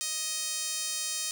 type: tone with band-pass filter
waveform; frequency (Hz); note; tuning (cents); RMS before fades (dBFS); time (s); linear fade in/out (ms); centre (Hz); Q
5% pulse; 626; D#5; +10; -33; 0.01-1.31; 0; 11000; 0.82
effects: none